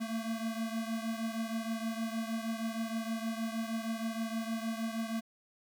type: beating tone pair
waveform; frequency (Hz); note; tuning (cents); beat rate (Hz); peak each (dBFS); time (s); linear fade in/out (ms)
square; 223.7 / 230.1; A3 / A#3; +29 / -22; 6.4; -36 / -40; 0-5.21; 20
effects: 11-bit